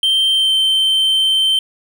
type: tone with pitch glide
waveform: triangle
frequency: 3136 to 3109 Hz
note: G7 to G7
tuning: 0 to -15 cents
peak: -10 dBFS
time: 0.03-1.59 s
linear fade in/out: 2 ms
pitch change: -15 cents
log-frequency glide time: 0.33-0.52 s
effects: none